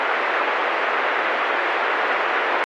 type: band-pass noise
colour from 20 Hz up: white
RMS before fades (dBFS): -22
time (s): 0-2.64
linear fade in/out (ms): 0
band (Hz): 410 to 2000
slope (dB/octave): 24
effects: AAC 32 kbps